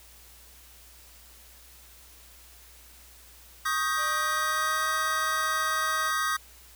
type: chord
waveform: square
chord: Eb dominant seventh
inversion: third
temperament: equal with one note detuned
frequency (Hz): 1108.7 / 1244.5 / 1568 / 1898.3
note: Db6 / Eb6 / G6 / Bb6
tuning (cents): 0 / 0 / 0 / +31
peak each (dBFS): -35 / -29 / -32 / -34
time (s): 3.65-6.37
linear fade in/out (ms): 10
type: tone with pitch glide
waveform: 35% pulse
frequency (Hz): 600 to 631.3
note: D5 to D#5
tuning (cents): +37 to +25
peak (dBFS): -38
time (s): 3.96-6.12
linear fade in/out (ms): 50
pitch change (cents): +88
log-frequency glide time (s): 4.07-4.9
effects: added 60 Hz sine -55 dBFS peak until 6.75 s + white hiss -53 dBFS RMS until 6.75 s

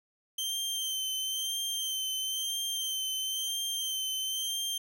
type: tone with vibrato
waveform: sawtooth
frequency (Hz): 3124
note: G7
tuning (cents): -7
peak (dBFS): -28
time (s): 0.38-4.78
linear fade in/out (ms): 5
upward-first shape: sine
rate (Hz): 1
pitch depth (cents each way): 29
effects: none

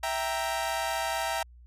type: chord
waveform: sawtooth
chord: E diminished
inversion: none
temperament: equal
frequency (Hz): 659.3 / 784 / 932.3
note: E5 / G5 / Bb5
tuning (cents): 0 / 0 / 0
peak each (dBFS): -29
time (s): 0.03-1.43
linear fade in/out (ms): 5
effects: added 60 Hz sine -49 dBFS peak until 1.66 s + resampled to 32000 Hz

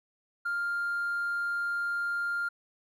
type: tone with hard clipping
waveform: triangle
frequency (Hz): 1400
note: F6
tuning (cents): +4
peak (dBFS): -28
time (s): 0.45-2.49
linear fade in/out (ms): 10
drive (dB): 2
effects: none

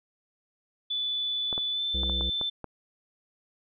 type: tone with pitch glide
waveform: sine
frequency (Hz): 3478 to 3535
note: A7 to A7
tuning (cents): -21 to +7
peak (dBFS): -27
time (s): 0.9-2.5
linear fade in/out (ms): 10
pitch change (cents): +28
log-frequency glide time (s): 1.72-1.81
type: clicks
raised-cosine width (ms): 1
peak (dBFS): -22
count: 7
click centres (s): 1.528 / 1.579 / 2.034 / 2.097 / 2.21 / 2.413 / 2.643
type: harmonic tone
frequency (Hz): 66.2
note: C2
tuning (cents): +21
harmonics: 1 / 3 / 5 / 7 / 8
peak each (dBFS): -30 / -40 / -44 / -47 / -48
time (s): 1.94-2.3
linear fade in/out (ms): 5
effects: none

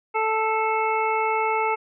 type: harmonic tone with a mistuned harmonic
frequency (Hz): 440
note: A4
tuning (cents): 0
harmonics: 1 / 2 / 3 / 5 / 6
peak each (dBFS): -26 / -23 / -28 / -29 / -34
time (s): 0.14-1.76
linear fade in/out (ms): 20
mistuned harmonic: 5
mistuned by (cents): -16
effects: none

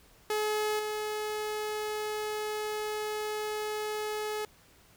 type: tone with level steps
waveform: sawtooth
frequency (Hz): 425.6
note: G#4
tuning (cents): +42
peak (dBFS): -24 / -28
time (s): 0.3-4.45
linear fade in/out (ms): 2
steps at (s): 0.79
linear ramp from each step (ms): 5
effects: pink hiss -60 dBFS RMS until 4.96 s

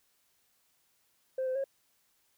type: tone with pitch steps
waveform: sine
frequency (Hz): 522 / 516 / 544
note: C5 / C5 / C#5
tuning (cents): -4 / -24 / -33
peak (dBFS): -28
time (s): 1.38-1.641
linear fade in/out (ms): 5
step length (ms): 87
effects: tanh soft clip ceiling -27 dBFS + white hiss -72 dBFS RMS until 2.37 s

